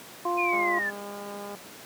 harmonic tone, 349.8 Hz, F4, 3 cents sharp, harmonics 1 / 2 / 3, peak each -29 / -30 / -28 dBFS, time 0.25-0.79 s, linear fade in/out 5 ms
sine linear sweep, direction down, 2489 to 1708 Hz, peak -26 dBFS, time 0.37-0.91 s, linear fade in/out 20 ms
click train, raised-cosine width 1 ms, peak -26 dBFS, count 208, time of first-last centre 0.53-1.55 s, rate 203 Hz
effects pink hiss -45 dBFS RMS until 1.85 s + high-pass 200 Hz 12 dB/octave

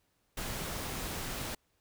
pink noise, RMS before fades -38 dBFS, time 0.37-1.55 s, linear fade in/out 5 ms, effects pink hiss -75 dBFS RMS until 1.8 s

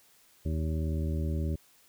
harmonic tone with a mistuned harmonic, 78.8 Hz, D#2, 23 cents sharp, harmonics 1 / 2 / 3 / 4 / 5 / 7, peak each -29 / -35 / -39 / -41 / -43 / -46 dBFS, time 0.45-1.56 s, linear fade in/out 10 ms, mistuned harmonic 7, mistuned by +29 cents, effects white hiss -62 dBFS RMS until 1.88 s

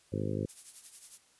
harmonic tone, 51.6 Hz, G#1, 10 cents flat, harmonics 2 / 3 / 4 / 5 / 6 / 7 / 8 / 9 / 10, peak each -36 / -38 / -39 / -40 / -41 / -41 / -42 / -43 / -43 dBFS, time 0.12-0.46 s, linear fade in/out 10 ms
violet noise with tremolo, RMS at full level -42 dBFS, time 0.48-1.19 s, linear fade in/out 20 ms, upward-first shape triangle, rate 11 Hz, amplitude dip 75%
effects white hiss -65 dBFS RMS until 1.39 s + resampled to 24000 Hz

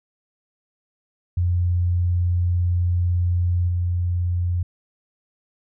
sine tone with level steps, 88.2 Hz, F2, 18 cents sharp, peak -17 / -19 dBFS, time 1.37-4.63 s, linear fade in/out 5 ms, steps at 3.68 s, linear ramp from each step 10 ms, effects none

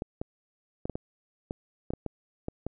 clicks, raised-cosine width 2 ms, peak -19 dBFS, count 11, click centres 0.021 / 0.215 / 0.855 / 0.897 / 0.955 / 1.509 / 1.905 / 1.936 / 2.063 / 2.484 / 2.666 s, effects none

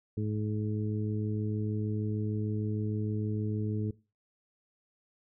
harmonic tone, 106.5 Hz, G#2, 44 cents sharp, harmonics 1 / 2 / 3 / 4, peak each -31 / -35 / -39 / -40 dBFS, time 0.17-3.91 s, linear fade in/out 5 ms, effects noise-tail reverb RT60 0.3 s tail -20 dB re dry

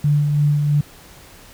sine tone with tremolo, 146.83 Hz, D3, in tune, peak -12 dBFS, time 0.04-0.81 s, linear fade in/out 5 ms, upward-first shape sine, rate 3 Hz, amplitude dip 35%, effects pink hiss -44 dBFS RMS until 1.53 s

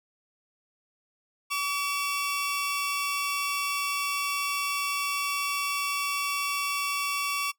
sawtooth tone pair together, 1141 / 2708 Hz, C#6 / E7, +50 / +46 cents, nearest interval octave + minor third, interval 1496 cents, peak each -25 / -29 dBFS, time 1.5-7.52 s, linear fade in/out 20 ms, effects noise-tail reverb RT60 0.1 s tail -20 dB re dry

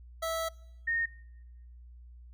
25% pulse / sine tone pair in turn, 654 / 1843.4 Hz, E5 / A#6, -14 / -20 cents, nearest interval octave + tritone, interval 1794 cents, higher second, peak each -27 dBFS, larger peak neither, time 0.22-0.49 / 0.87-1.06 s, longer first, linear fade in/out 10 ms, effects noise-tail reverb RT60 1.0 s tail -24 dB re dry + added 60 Hz sine -48 dBFS peak until 2.33 s

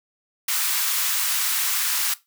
white high-pass noise, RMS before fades -23 dBFS, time 0.48-2.14 s, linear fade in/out 5 ms, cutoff 1000 Hz, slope 24 dB/octave, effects noise-tail reverb RT60 0.2 s tail -17 dB re dry

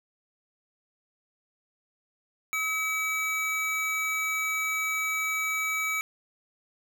square tone pair together, 1283.8 / 2286 Hz, E6 / D7, -46 / -47 cents, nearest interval minor seventh, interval 999 cents, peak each -35 / -28 dBFS, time 2.53-6.01 s, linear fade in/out 0 ms, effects none

